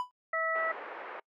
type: tone with exponential decay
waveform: triangle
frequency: 994 Hz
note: B5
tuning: 11 cents sharp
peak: -25 dBFS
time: 0-0.11 s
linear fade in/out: 0 ms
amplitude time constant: 23 ms
type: harmonic tone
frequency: 650 Hz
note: E5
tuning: 24 cents flat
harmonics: 1 / 2 / 3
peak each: -34 / -33 / -32 dBFS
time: 0.33-0.72 s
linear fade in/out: 5 ms
type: band-pass noise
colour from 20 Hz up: pink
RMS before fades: -43 dBFS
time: 0.55-1.2 s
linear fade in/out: 5 ms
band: 440 to 2000 Hz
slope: 24 dB/octave
effects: noise-tail reverb RT60 0.1 s tail -26 dB re dry